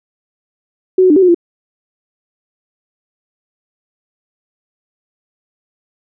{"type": "tone with pitch steps", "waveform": "sine", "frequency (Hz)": [372.8, 369.6, 299.2, 384.3, 362.4, 343.2], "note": ["F#4", "F#4", "D4", "G4", "F#4", "F4"], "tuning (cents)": [13, -2, 32, -34, -36, -30], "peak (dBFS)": -5, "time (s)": [0.98, 1.346], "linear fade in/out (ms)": 5, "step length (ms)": 61, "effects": []}